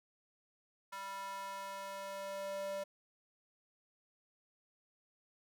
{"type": "tone with high-pass filter sweep", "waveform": "square", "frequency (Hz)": 196, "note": "G3", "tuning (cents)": 0, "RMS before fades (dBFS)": -43, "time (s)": [0.92, 2.84], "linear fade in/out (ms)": 10, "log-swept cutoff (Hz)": [1100, 550], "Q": 3.3, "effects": []}